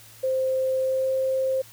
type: tone with pitch glide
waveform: sine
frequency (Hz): 523 to 526.9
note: C5 to C5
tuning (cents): -1 to +12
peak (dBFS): -21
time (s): 0.23-1.62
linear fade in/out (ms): 10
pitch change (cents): +13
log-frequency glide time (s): 0.78-1.1
effects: added 110 Hz sine -54 dBFS peak until 1.72 s + white hiss -49 dBFS RMS until 1.72 s